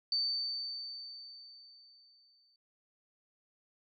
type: tone with exponential decay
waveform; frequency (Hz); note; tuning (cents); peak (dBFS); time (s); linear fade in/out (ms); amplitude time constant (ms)
sine; 4563; C#8; +49; -28; 0.12-2.56; 2; 530
effects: none